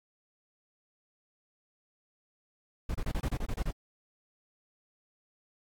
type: noise bursts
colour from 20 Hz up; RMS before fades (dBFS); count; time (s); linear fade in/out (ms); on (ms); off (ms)
brown; -31; 10; 2.89-3.711; 5; 56; 29
effects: AAC 64 kbps